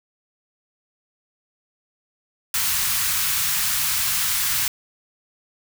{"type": "band-stop noise", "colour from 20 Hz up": "white", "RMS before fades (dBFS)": -22, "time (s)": [2.54, 4.68], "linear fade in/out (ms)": 2, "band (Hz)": [160, 1000], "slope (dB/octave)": 24, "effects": []}